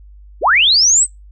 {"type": "linear sweep", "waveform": "sine", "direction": "up", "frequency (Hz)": [265.1, 8372], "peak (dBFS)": -8, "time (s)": [0.41, 1.07], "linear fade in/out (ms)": 50, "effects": ["noise-tail reverb RT60 0.2 s tail -25 dB re dry", "added 50 Hz sine -37 dBFS peak until 1.31 s"]}